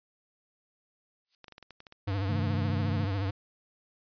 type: noise with exponential growth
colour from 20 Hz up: violet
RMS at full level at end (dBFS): -49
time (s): 1.23-1.35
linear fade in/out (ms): 1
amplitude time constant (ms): 25
type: clicks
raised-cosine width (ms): 0.2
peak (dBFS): -30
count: 9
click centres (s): 1.443 / 1.482 / 1.523 / 1.581 / 1.627 / 1.707 / 1.804 / 1.868 / 1.924
type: tone with vibrato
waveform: square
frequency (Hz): 98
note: G2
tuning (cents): 0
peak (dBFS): -29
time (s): 2.07-3.31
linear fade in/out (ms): 10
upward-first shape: triangle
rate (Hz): 14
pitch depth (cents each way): 99
type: chord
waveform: sine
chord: A diminished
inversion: first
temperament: just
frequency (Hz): 132 / 158.4 / 220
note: C3 / Eb3 / A3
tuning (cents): +16 / +31 / 0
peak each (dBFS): -35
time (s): 2.28-3.06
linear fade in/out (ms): 20
effects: resampled to 11025 Hz